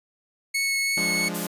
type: tone with vibrato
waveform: sawtooth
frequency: 2200 Hz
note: C#7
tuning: 14 cents flat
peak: -19 dBFS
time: 0.54-1.29 s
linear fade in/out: 10 ms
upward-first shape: triangle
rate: 3.1 Hz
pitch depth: 8 cents each way
type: chord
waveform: sawtooth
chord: D diminished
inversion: first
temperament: equal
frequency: 174.61 / 207.7 / 293.7 Hz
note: F3 / Ab3 / D4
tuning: 0 / 0 / 0 cents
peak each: -28 / -29 / -32 dBFS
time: 0.97-1.47 s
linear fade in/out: 5 ms
type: noise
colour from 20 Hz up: blue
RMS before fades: -31 dBFS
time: 1.34-1.47 s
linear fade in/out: 10 ms
effects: resampled to 32000 Hz